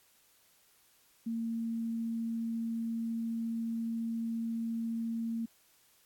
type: tone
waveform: sine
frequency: 228.6 Hz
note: A#3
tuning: 34 cents flat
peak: -32 dBFS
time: 1.26-5.46 s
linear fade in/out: 10 ms
effects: white hiss -66 dBFS RMS until 6.05 s + AAC 64 kbps